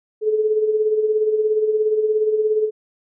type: tone with tremolo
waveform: sine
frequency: 430.6 Hz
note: A4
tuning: 37 cents flat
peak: -13 dBFS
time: 0.21-2.71 s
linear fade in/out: 50 ms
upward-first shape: sine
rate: 17 Hz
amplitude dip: 55%
effects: none